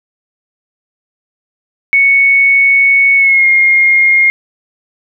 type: tone with pitch glide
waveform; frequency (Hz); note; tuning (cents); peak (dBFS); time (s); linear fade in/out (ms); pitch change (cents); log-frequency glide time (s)
sine; 2217 to 2134; C#7 to C7; 0 to +34; -5; 1.93-4.3; 0; -66; 3.16-3.47
effects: none